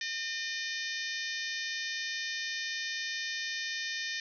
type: harmonic tone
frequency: 607 Hz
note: D#5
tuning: 43 cents flat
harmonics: 3 / 4 / 5 / 6 / 7 / 8 / 9 / 10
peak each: -37 / -42 / -45 / -41 / -45 / -44 / -44 / -46 dBFS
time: 0.01-4.2 s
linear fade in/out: 2 ms
effects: none